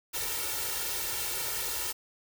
white noise with comb filter, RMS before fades -33 dBFS, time 0.13-1.93 s, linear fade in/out 20 ms, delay 2.2 ms, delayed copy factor +1, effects none

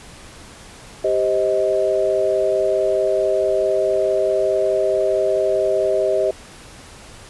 sine chord, C minor, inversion second, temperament just, 392.4 / 523.3 / 627.9 Hz, G4 / C5 / Eb5, +2 / 0 / +16 cents, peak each -20 / -22 / -18 dBFS, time 1.04-6.31 s, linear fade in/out 5 ms, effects pink hiss -41 dBFS RMS until 7.29 s + resampled to 24000 Hz

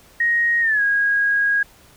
sine tone with pitch glide, 1875 to 1641.7 Hz, A#6 to G#6, +10 to -20 cents, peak -15 dBFS, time 0.2-1.63 s, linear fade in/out 5 ms, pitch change -230 cents, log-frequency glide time 0.61-0.82 s, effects pink hiss -50 dBFS RMS until 1.96 s

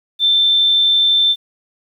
sine tone, 3554 Hz, A7, 17 cents sharp, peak -10 dBFS, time 0.19-1.36 s, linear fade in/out 50 ms, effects 8-bit

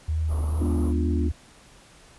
sine tone with vibrato, 77.6 Hz, D#2, 4 cents flat, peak -22 dBFS, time 0.08-1.32 s, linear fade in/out 10 ms, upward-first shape triangle, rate 2.2 Hz, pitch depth 47 cents each way
pink band-stop noise, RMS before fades -37 dBFS, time 0.27-0.94 s, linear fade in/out 50 ms, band 1300 to 9700 Hz, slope 96 dB/octave
sine chord, G# diminished seventh, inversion none, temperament equal, 207.7 / 246.9 / 293.7 / 349.2 Hz, G#3 / B3 / D4 / F4, 0 / 0 / 0 / 0 cents, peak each -33 / -29 / -30 / -32 dBFS, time 0.6-1.29 s, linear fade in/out 10 ms
effects pink hiss -52 dBFS RMS until 2.18 s + resampled to 24000 Hz

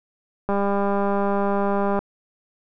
click train, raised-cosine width 1 ms, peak -10 dBFS, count 301, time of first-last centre 0.49-1.99 s, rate 200 Hz, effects none

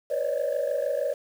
sine tone cluster, 492.2 / 546 / 572 / 619 Hz, B4 / C#5 / D5 / D#5, -6 / -26 / -46 / -9 cents, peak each -30 / -29 / -27 / -29 dBFS, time 0.1-1.14 s, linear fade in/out 10 ms, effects tanh soft clip ceiling -19 dBFS + 8-bit

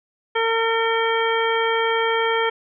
harmonic tone, 454.3 Hz, A#4, 45 cents flat, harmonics 1 / 2 / 3 / 4 / 5 / 7, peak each -21 / -24 / -26 / -27 / -28 / -29 dBFS, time 0.35-2.5 s, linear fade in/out 10 ms, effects none

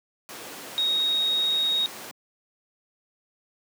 sine tone in noise, 3759 Hz, A#7, 14 cents sharp, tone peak -21 dBFS, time 0.78-1.86 s, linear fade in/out 0 ms, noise pink, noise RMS -38 dBFS, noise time 0.29-2.11 s, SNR +14 dB, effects high-pass 300 Hz 12 dB/octave

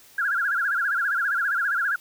sine tone with vibrato, 1508 Hz, F#6, 32 cents sharp, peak -21 dBFS, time 0.18-1.96 s, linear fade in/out 5 ms, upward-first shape sine, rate 15 Hz, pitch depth 180 cents each way, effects white hiss -52 dBFS RMS until 2 s

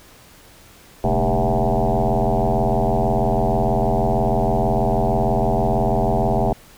sine tone with frequency modulation, 311.1 Hz, D#4, in tune, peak -15 dBFS, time 1.04-6.53 s, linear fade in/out 2 ms, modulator 86.3 Hz, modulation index 5.8, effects pink hiss -47 dBFS RMS until 6.77 s

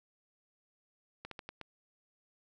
slowing click train, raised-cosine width 0.3 ms, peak -27 dBFS, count 5, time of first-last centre 1.25-1.613 s, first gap 63 ms, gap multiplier 1.25, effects none

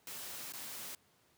white noise with dropouts, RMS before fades -45 dBFS, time 0.07-0.95 s, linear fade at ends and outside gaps 2 ms, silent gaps 0.523-0.535 s, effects pink hiss -70 dBFS RMS until 1.37 s + high-pass 100 Hz 12 dB/octave

